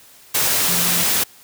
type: tone in noise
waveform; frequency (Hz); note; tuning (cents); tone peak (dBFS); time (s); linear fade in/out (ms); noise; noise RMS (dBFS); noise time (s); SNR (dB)
sine; 174.61; F3; 0; -27; 0.68-1.04; 10; white; -18; 0.34-1.24; -12
effects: white hiss -47 dBFS RMS until 1.43 s + high-pass 60 Hz 12 dB/octave